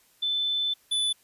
sine / square tone pair in turn, 3520 / 3486 Hz, A7 / A7, 0 / -17 cents, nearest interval unison, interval 17 cents, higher first, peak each -24 dBFS, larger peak neither, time 0.22-0.74 / 0.91-1.13 s, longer first, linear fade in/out 10 ms, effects white hiss -62 dBFS RMS until 1.23 s + resampled to 32000 Hz

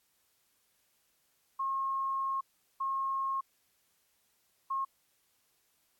sine tone bursts at uneven times, 1079 Hz, C#6, 47 cents flat, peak -30 dBFS, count 3, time 1.59-2.41 / 2.8-3.41 / 4.7-4.85 s, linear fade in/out 10 ms, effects white hiss -73 dBFS RMS until 5.99 s + AAC 64 kbps

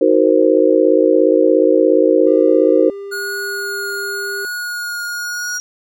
sine chord, C half-diminished seventh, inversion first, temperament equal with one note detuned, 312.9 / 370 / 466.2 / 523.3 Hz, Eb4 / Gb4 / Bb4 / C5, +10 / 0 / 0 / 0 cents, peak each -15 / -15 / -14 / -14 dBFS, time 0.01-2.9 s, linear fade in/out 5 ms
triangle tone, 398.7 Hz, G4, 29 cents sharp, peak -24 dBFS, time 2.27-4.45 s, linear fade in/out 0 ms
square tone with vibrato, 1441 Hz, F#6, 46 cents flat, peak -22 dBFS, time 3.11-5.59 s, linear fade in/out 20 ms, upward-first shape triangle, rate 0.91 Hz, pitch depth 14 cents each way
sine tone with exponential growth, 5700 Hz, F8, 34 cents sharp, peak -22 dBFS, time 4.45-5.6 s, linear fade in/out 0 ms, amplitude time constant 250 ms
effects none

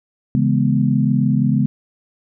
sine chord, C# minor seventh, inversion none, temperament equal, 138.59 / 164.81 / 207.7 / 246.9 Hz, C#3 / E3 / G#3 / B3, 0 / 0 / 0 / 0 cents, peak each -17 / -23 / -18 / -19 dBFS, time 0.35-1.66 s, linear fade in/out 0 ms, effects none

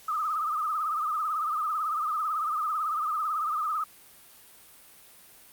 sine tone with vibrato, 1245 Hz, D#6, 1 cent sharp, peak -26 dBFS, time 0.08-3.84 s, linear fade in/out 5 ms, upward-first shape triangle, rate 18 Hz, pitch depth 110 cents each way, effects white hiss -53 dBFS RMS until 5.52 s + Opus 48 kbps

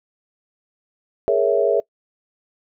sine chord, A# half-diminished seventh, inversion third, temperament equal, 415.3 / 466.2 / 554.4 / 659.3 Hz, G#4 / A#4 / C#5 / E5, 0 / 0 / 0 / 0 cents, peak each -20 dBFS, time 1.28-1.8 s, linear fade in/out 0 ms, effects noise-tail reverb RT60 0.1 s tail -23 dB re dry

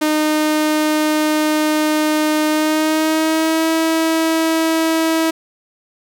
sawtooth tone with pitch glide, 306.7 to 323.6 Hz, D#4 to E4, -25 to -32 cents, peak -10 dBFS, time 0.01-5.31 s, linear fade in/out 10 ms, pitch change +93 cents, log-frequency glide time 2.48-3.7 s, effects none

